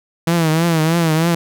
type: tone with vibrato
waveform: sawtooth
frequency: 163.5 Hz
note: E3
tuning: 14 cents flat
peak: -9 dBFS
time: 0.27-1.35 s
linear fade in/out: 5 ms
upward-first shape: triangle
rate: 3.2 Hz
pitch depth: 100 cents each way
effects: none